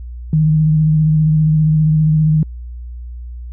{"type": "tone with vibrato", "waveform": "sine", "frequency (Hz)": 155.56, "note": "D#3", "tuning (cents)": 0, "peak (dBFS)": -9, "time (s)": [0.33, 2.43], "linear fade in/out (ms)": 2, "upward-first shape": "sine", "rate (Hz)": 15, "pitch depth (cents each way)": 26, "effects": ["added 60 Hz sine -26 dBFS peak until 3.52 s"]}